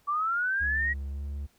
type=linear sweep; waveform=sine; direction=up; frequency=1143 to 1922 Hz; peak=-25 dBFS; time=0.07-0.94 s; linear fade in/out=20 ms
type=tone with pitch glide; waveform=triangle; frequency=69.3 to 71.08 Hz; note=C#2 to C#2; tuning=0 to +44 cents; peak=-30 dBFS; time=0.6-1.47 s; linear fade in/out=20 ms; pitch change=+44 cents; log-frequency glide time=1.1-1.22 s
effects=pink hiss -66 dBFS RMS until 1.58 s